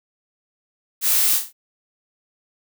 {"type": "noise with echo", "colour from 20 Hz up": "blue", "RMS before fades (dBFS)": -19, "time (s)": [1.01, 1.4], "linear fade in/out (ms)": 50, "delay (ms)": 26, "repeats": 5, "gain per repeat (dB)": -5, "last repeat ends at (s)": 1.53, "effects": []}